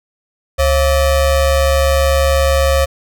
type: ring-modulated tone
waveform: square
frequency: 305.5 Hz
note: D#4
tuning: 32 cents flat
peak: -8 dBFS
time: 0.58-2.86 s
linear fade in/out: 20 ms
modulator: 236 Hz
effects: none